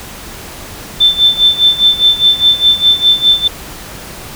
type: tone with tremolo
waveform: sine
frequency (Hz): 3542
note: A7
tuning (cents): +11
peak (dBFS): -3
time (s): 1-3.48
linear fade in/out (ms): 10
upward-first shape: sine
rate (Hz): 4.9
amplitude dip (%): 85
effects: pink hiss -29 dBFS RMS until 4.35 s